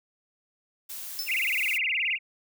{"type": "noise", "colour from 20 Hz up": "blue", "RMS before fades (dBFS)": -38, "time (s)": [0.89, 1.78], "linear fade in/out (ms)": 10}
{"type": "tone with exponential decay", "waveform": "square", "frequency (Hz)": 5270, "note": "E8", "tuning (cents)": -1, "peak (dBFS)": -27, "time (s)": [1.19, 1.41], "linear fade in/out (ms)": 0, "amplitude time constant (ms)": 46}
{"type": "tone with vibrato", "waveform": "sine", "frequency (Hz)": 2392, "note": "D7", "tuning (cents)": 31, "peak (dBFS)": -24, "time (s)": [1.26, 2.19], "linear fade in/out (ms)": 50, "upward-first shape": "sine", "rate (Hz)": 19, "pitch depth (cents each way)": 290}
{"effects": []}